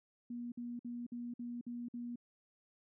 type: tone bursts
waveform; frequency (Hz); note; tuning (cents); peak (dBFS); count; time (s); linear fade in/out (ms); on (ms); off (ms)
sine; 240; B3; -49; -40; 7; 0.3-2.158; 5; 220; 53
effects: none